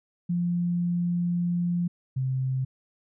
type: tone pair in turn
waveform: sine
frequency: 174.4 / 130.98 Hz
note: F3 / C3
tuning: -2 / +2 cents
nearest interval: perfect fourth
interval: 496 cents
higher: first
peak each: -23 / -24 dBFS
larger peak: first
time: 0.29-1.88 / 2.16-2.65 s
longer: first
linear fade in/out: 10 ms
effects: none